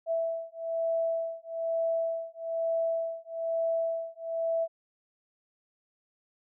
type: beating tone pair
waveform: sine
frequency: 659.3 / 660.4 Hz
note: E5 / E5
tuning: 0 / +3 cents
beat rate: 1.1 Hz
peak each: -31 / -31 dBFS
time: 0.06-4.68 s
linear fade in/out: 50 ms
effects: none